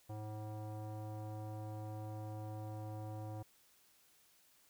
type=tone with low-pass filter; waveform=square; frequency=107.1 Hz; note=A2; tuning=46 cents flat; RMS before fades=-45 dBFS; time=0.09-3.43 s; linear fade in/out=10 ms; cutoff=780 Hz; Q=2.3; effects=white hiss -69 dBFS RMS until 4.69 s